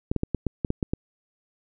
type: clicks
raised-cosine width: 3 ms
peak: -11 dBFS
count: 9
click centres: 0.115 / 0.163 / 0.234 / 0.347 / 0.467 / 0.648 / 0.704 / 0.828 / 0.935 s
effects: none